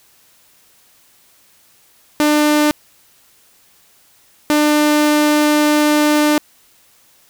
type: tone pair in turn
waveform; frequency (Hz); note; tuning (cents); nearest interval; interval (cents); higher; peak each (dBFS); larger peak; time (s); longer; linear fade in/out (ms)
sawtooth; 299.1 / 299.1; D4 / D4; +32 / +32; unison; 0; neither; -7; neither; 2.2-2.71 / 4.5-6.38; second; 0
effects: white hiss -52 dBFS RMS until 7.29 s